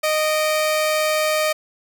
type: tone pair together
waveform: sawtooth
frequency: 618 / 2323 Hz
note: D#5 / D7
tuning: -12 / -20 cents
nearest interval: octave + major seventh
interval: 2292 cents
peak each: -14 / -24 dBFS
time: 0.03-1.53 s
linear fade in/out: 10 ms
effects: none